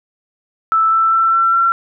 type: tone with pitch steps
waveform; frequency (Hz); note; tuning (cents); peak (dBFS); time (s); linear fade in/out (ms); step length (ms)
sine; 1318.5 / 1328.4 / 1338.5 / 1348.5 / 1358.7; E6 / E6 / E6 / E6 / F6; 0 / +13 / +26 / +39 / -48; -10; 0.72-1.72; 0; 200
effects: none